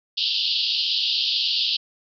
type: band-pass noise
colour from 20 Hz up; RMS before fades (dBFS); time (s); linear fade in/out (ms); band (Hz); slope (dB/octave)
white; -23; 0.17-1.77; 10; 2800 to 4900; 96
effects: none